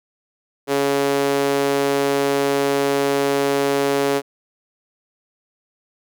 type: tone with high-pass filter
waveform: sawtooth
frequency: 140 Hz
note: C#3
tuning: 18 cents sharp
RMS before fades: -19 dBFS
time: 0.67-4.22 s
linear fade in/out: 50 ms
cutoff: 390 Hz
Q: 2.3
effects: none